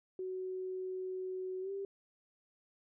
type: tone with pitch glide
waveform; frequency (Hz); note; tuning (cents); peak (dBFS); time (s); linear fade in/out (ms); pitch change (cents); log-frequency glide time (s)
sine; 372.5 to 393.7; F#4 to G4; +12 to +8; -37; 0.19-1.85; 2; +96; 1.61-1.71
effects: none